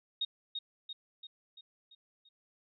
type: tone with echo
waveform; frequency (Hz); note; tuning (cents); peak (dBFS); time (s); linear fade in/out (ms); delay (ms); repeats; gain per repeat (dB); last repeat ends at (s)
sine; 3729; A#7; 0; -30; 0.21-0.25; 5; 340; 6; -5; 2.29
effects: none